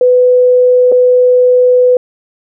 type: tone with dropouts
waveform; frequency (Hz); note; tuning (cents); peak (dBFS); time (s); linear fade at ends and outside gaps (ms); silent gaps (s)
sine; 498.9; B4; +17; -4; 0.01-1.97; 2; 0.918-0.922
effects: none